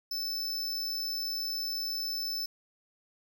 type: tone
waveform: square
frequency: 5274 Hz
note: E8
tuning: in tune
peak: -32 dBFS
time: 0.11-2.46 s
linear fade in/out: 5 ms
effects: 11-bit